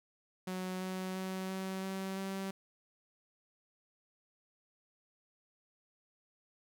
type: tone with pitch steps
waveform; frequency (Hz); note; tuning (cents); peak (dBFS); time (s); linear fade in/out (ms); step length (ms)
sawtooth; 185 / 186.61 / 188.23 / 189.87 / 191.52 / 193.19; F#3 / F#3 / F#3 / F#3 / G3 / G3; 0 / +15 / +30 / +45 / -40 / -25; -33; 0.47-2.51; 5; 340
effects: none